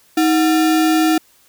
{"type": "tone with sample-and-hold", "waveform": "sine", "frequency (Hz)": 316.4, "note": "D#4", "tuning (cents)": 29, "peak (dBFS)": -11, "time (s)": [0.17, 1.18], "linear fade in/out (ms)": 5, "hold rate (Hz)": 1050, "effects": ["white hiss -53 dBFS RMS until 1.48 s"]}